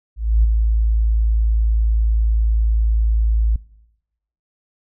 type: tone with ADSR envelope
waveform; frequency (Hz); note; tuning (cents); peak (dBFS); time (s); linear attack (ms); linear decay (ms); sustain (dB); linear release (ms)
sine; 55; A1; 0; -8; 0.16-3.56; 280; 12; -5; 3
effects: noise-tail reverb RT60 0.9 s tail -22 dB re dry + tanh soft clip ceiling -5 dBFS